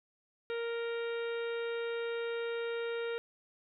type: harmonic tone with a mistuned harmonic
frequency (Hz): 466.2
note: A#4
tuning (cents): 0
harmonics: 1 / 2 / 3 / 4 / 5 / 6 / 7 / 8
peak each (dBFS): -34 / -51 / -44 / -49 / -49 / -52 / -56 / -52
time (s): 0.5-3.18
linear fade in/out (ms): 0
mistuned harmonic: 7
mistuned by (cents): -28
effects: none